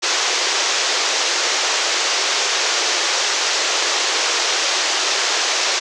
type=band-pass noise; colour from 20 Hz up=white; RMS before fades=-19 dBFS; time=0.02-5.8 s; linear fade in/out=20 ms; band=340 to 6700 Hz; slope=48 dB/octave; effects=none